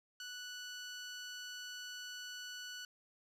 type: tone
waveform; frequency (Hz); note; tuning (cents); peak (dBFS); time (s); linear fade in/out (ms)
15% pulse; 1480; F#6; 0; -38; 0.2-2.85; 2
effects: low-pass 11000 Hz 12 dB/octave